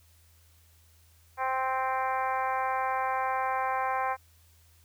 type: harmonic tone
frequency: 261.6 Hz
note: C4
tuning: in tune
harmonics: 2 / 3 / 4 / 5 / 6 / 7 / 8 / 9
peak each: -37 / -30 / -31 / -39 / -38 / -42 / -43 / -44 dBFS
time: 1.37-4.17 s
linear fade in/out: 50 ms
effects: added 82 Hz sine -59 dBFS peak until 4.84 s + white hiss -64 dBFS RMS until 4.84 s